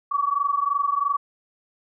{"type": "tone pair together", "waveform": "sine", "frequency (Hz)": [1125, 1148], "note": ["C#6", "D6"], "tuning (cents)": [25, -40], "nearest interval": "unison", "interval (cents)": 35, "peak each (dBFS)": -23, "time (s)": [0.11, 1.17], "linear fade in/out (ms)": 10, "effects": []}